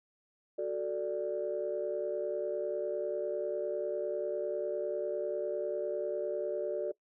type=chord; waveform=sine; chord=D major; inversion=first; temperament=equal; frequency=370 / 440 / 587.3 Hz; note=F#4 / A4 / D5; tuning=0 / 0 / 0 cents; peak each=-36 / -36 / -34 dBFS; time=0.58-6.92 s; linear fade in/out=10 ms; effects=noise-tail reverb RT60 0.1 s tail -21 dB re dry + tanh soft clip ceiling -23 dBFS